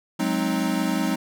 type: chord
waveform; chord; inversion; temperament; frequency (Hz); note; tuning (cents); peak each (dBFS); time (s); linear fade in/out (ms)
square; Ab dominant seventh; third; equal with one note detuned; 185 / 210.6 / 261.6 / 311.1; Gb3 / Ab3 / C4 / Eb4; 0 / +24 / 0 / 0; -28; 0.19-1.16; 10
effects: none